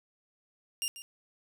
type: tone with echo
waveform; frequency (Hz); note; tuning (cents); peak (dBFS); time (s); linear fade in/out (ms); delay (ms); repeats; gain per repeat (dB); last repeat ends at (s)
15% pulse; 2804; F7; +6; -23; 0.82-0.88; 0; 140; 1; -13; 1.02
effects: none